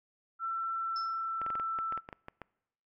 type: tone with pitch glide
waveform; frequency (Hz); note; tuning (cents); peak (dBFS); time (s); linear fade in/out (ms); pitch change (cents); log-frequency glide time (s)
sine; 1342 to 1328.1; E6 to E6; +31 to +13; -32; 0.39-2.01; 50; -18; 0.73-1.9
type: tone with exponential decay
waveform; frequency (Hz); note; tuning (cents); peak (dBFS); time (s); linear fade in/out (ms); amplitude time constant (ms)
sine; 5274; E8; 0; -37; 0.96-1.25; 2; 62
type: clicks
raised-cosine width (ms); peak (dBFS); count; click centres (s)
0.5; -27; 12; 1.416 / 1.464 / 1.503 / 1.554 / 1.598 / 1.788 / 1.924 / 1.976 / 2.089 / 2.128 / 2.284 / 2.417
effects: noise-tail reverb RT60 0.9 s tail -25 dB re dry